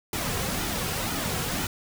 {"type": "noise with flanger", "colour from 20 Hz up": "pink", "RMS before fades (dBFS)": -29, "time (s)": [0.13, 1.67], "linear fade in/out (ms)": 2, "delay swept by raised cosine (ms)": [1.8, 3.4], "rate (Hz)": 2, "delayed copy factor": -0.55, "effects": []}